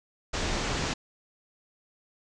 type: low-pass noise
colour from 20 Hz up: pink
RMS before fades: -30 dBFS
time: 0.33-0.94 s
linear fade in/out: 10 ms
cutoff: 7300 Hz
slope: 48 dB/octave
effects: none